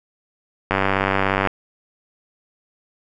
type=click train; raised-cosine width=0.5 ms; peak=-3 dBFS; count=75; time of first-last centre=0.71-1.473 s; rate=97 Hz; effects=none

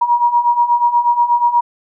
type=beating tone pair; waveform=sine; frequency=950 / 958.3 Hz; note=A#5 / A#5; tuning=+33 / +48 cents; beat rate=8.3 Hz; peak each=-16 / -12 dBFS; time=0.01-1.61 s; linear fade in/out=10 ms; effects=none

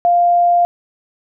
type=tone; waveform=sine; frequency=698.5 Hz; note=F5; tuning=in tune; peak=-9 dBFS; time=0.05-0.65 s; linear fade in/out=0 ms; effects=none

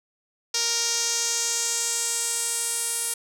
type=tone with band-pass filter sweep; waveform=sawtooth; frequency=466.2 Hz; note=A#4; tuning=in tune; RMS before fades=-26 dBFS; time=0.54-3.14 s; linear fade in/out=5 ms; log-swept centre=5600 to 9700 Hz; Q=3; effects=none

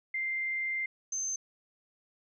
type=tone pair in turn; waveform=sine; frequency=2093 / 6256 Hz; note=C7 / G8; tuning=0 / -4 cents; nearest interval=octave + perfect fifth; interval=1896 cents; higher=second; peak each=-30 / -31 dBFS; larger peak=first; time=0.14-0.86 / 1.12-1.36 s; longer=first; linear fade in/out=5 ms; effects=none

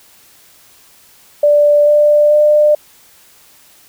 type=tone with pitch steps; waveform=sine; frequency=587.3 / 593.1 / 598.9 Hz; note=D5 / D5 / D5; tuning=0 / +17 / +34 cents; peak=-6 dBFS; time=1.43-2.75 s; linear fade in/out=5 ms; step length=440 ms; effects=white hiss -46 dBFS RMS until 3.88 s

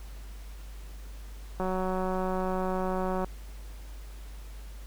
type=click train; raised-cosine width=1 ms; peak=-18 dBFS; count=307; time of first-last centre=1.6-3.245 s; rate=186 Hz; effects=added 50 Hz sine -40 dBFS peak until 4.86 s + pink hiss -54 dBFS RMS until 4.86 s

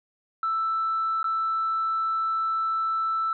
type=tone with dropouts; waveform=sine; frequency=1323 Hz; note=E6; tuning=6 cents sharp; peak=-22 dBFS; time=0.43-3.33 s; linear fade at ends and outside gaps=2 ms; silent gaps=1.23-1.242 s; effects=tanh soft clip ceiling -19 dBFS

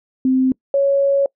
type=tone pair in turn; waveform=sine; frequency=260 / 555.7 Hz; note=C4 / C#5; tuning=-11 / +4 cents; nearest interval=octave + minor second; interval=1315 cents; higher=second; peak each=-12 dBFS; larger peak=neither; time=0.25-0.52 / 0.74-1.26 s; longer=second; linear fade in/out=2 ms; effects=noise-tail reverb RT60 0.1 s tail -25 dB re dry

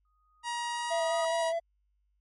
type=tone with exponential growth; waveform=sine; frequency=1244.5 Hz; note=D#6; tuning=in tune; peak=-35 dBFS; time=0.05-1.25 s; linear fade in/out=2 ms; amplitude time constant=260 ms
type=tone with pitch glide; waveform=sawtooth; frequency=950 to 961.6 Hz; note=A#5 to B5; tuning=+33 to -46 cents; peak=-28 dBFS; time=0.43-1.53 s; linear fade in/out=50 ms; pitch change=+21 cents; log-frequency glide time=0.73-1.23 s
type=tone with vibrato; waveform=triangle; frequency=664 Hz; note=E5; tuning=12 cents sharp; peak=-26 dBFS; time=0.9-1.6 s; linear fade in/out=20 ms; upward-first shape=square; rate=4.8 Hz; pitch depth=17 cents each way
effects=added 50 Hz sine -70 dBFS peak until 2.2 s + MP3 48 kbps

